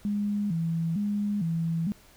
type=tone with vibrato; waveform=sine; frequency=184.2 Hz; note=F#3; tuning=7 cents flat; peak=-25 dBFS; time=0.05-1.92 s; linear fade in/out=0 ms; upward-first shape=square; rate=1.1 Hz; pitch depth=190 cents each way; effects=pink hiss -56 dBFS RMS until 2.16 s